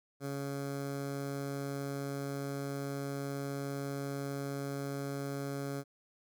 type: tone with notch filter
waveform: 15% pulse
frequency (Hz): 139.6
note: C#3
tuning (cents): +13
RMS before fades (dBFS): -38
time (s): 0.2-5.84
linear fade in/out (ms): 50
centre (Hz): 2800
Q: 1.1
effects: none